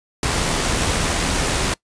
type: noise with amplitude modulation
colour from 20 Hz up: pink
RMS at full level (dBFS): -19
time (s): 0.23-1.74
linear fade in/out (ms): 2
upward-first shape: sine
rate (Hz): 81.5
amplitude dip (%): 25
effects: noise-tail reverb RT60 0.1 s tail -22 dB re dry + resampled to 22050 Hz